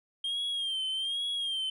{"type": "tone with vibrato", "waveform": "sine", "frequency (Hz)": 3200, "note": "G7", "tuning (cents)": 35, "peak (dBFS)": -27, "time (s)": [0.24, 1.7], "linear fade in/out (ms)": 5, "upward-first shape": "sine", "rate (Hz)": 1.2, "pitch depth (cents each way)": 73, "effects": ["tanh soft clip ceiling -29 dBFS"]}